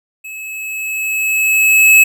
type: tone with level ramp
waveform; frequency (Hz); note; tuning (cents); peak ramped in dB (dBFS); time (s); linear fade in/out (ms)
square; 2586; E7; -34; -28 to -4; 0.24-2.04; 10
effects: none